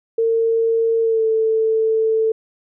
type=tone with pitch glide; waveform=sine; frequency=454.6 to 443.2 Hz; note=A#4 to A4; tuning=-43 to +13 cents; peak=-14 dBFS; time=0.18-2.32 s; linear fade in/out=5 ms; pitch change=-44 cents; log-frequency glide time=1.01-1.25 s; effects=none